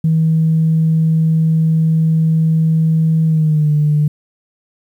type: tone with pitch glide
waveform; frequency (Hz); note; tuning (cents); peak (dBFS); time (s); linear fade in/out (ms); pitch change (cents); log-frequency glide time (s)
sine; 160.4 to 149.66; E3 to D3; -47 to +33; -9; 0.04-4.08; 5; -120; 3.26-3.7
effects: tanh soft clip ceiling -5 dBFS + 8-bit